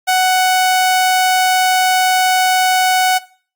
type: tone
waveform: sawtooth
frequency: 743 Hz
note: F#5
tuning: 7 cents sharp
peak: -7 dBFS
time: 0.07-3.19 s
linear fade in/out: 20 ms
effects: noise-tail reverb RT60 0.4 s tail -18 dB re dry + Opus 48 kbps

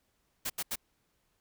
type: noise bursts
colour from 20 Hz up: white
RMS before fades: -34 dBFS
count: 3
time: 0.45-0.758 s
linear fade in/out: 10 ms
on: 50 ms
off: 79 ms
effects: pink hiss -75 dBFS RMS until 1.4 s

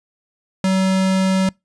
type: tone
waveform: square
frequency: 189.6 Hz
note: F#3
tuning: 43 cents sharp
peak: -15 dBFS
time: 0.64-1.49 s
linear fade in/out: 2 ms
effects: noise-tail reverb RT60 0.2 s tail -26 dB re dry + resampled to 22050 Hz

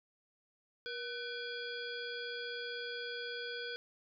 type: harmonic tone with a mistuned harmonic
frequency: 477.6 Hz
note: A#4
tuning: 42 cents sharp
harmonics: 1 / 3 / 5 / 7 / 9 / 10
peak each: -44 / -43 / -52 / -46 / -53 / -49 dBFS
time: 0.86-3.76 s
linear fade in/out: 0 ms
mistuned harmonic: 3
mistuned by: +88 cents
effects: none

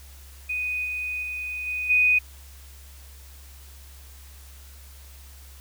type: tone with level steps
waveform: sine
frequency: 2489 Hz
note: D#7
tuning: in tune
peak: -25 / -27 / -29 / -26 / -16 dBFS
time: 0.49-2.19 s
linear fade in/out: 10 ms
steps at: 0.84 / 1.22 / 1.66 / 1.89 s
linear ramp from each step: 20 ms
effects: added 68 Hz sine -44 dBFS peak until 5.6 s + white hiss -51 dBFS RMS until 5.6 s

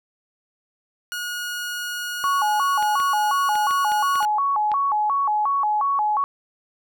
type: tone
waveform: sawtooth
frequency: 1445 Hz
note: F#6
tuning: 41 cents flat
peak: -23 dBFS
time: 1.12-4.25 s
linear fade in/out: 0 ms
type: tone with vibrato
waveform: sine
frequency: 971 Hz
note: B5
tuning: 30 cents flat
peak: -18 dBFS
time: 2.24-6.24 s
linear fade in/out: 0 ms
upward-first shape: square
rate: 2.8 Hz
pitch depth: 240 cents each way
type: clicks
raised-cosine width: 0.3 ms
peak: -18 dBFS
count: 8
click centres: 2.826 / 3.001 / 3.555 / 3.709 / 3.919 / 4.156 / 4.228 / 4.717 s
effects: none

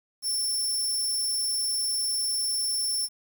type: tone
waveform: 20% pulse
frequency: 5390 Hz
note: E8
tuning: 38 cents sharp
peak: -20 dBFS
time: 0.22-3.09 s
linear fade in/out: 50 ms
effects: 9-bit

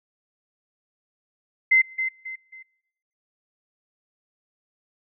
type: tone with echo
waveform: sine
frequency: 2067 Hz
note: C7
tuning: 22 cents flat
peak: -13 dBFS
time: 1.71-1.82 s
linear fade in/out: 10 ms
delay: 270 ms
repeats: 3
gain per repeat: -9 dB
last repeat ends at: 2.63 s
effects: noise-tail reverb RT60 1.0 s tail -26 dB re dry

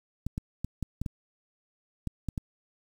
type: clicks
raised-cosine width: 5 ms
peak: -19 dBFS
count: 9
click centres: 0.266 / 0.379 / 0.646 / 0.827 / 1.016 / 1.062 / 2.073 / 2.287 / 2.378 s
effects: 8-bit

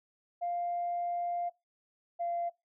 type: tone pair in turn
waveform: sine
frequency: 698.5 / 689.7 Hz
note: F5 / F5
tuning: 0 / -22 cents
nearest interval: unison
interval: 22 cents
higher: first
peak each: -30 / -30 dBFS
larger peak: neither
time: 0.41-1.5 / 2.19-2.5 s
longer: first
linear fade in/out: 20 ms
effects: noise-tail reverb RT60 0.2 s tail -20 dB re dry + tanh soft clip ceiling -26 dBFS

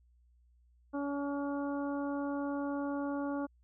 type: harmonic tone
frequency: 283.4 Hz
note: C#4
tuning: 38 cents sharp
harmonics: 1 / 2 / 3 / 4 / 5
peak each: -34 / -40 / -44 / -46 / -48 dBFS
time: 0.93-3.47 s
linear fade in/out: 20 ms
effects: added 60 Hz sine -63 dBFS peak until 3.63 s

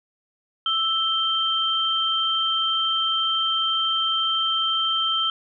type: tone pair together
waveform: sine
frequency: 1319 / 3137 Hz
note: E6 / G7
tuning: +1 / +1 cents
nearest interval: octave + minor third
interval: 1500 cents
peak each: -25 / -21 dBFS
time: 0.66-5.3 s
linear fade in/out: 2 ms
effects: none

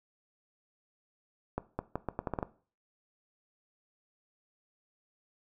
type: accelerating click train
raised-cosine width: 1 ms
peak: -18 dBFS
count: 9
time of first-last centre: 1.58-2.428 s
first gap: 210 ms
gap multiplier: 0.79
effects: noise-tail reverb RT60 0.4 s tail -17 dB re dry

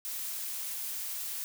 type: noise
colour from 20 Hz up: blue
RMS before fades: -37 dBFS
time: 0.05-1.44 s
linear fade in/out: 0 ms
effects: none

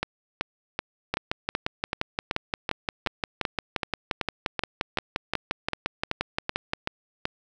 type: two click trains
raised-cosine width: 0.3 ms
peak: -10 / -9 dBFS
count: 20 / 33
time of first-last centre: 0.03-7.254 / 1.14-6.734 s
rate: 2.63 / 5.72 Hz
effects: none

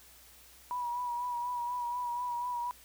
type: tone with vibrato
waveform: sine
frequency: 971 Hz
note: B5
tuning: 30 cents flat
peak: -32 dBFS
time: 0.71-2.71 s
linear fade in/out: 0 ms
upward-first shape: sine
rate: 4.1 Hz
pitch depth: 34 cents each way
effects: added 60 Hz sine -64 dBFS peak until 2.84 s + white hiss -57 dBFS RMS until 2.84 s

